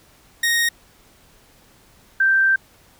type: tone pair in turn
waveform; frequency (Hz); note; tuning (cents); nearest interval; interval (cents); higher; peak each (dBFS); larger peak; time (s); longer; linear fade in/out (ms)
sawtooth / sine; 1865 / 1566.6; A#6 / G6; 0 / -2; minor third; 302; first; -13; neither; 0.43-0.69 / 2.2-2.56; second; 5
effects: pink hiss -53 dBFS RMS until 2.99 s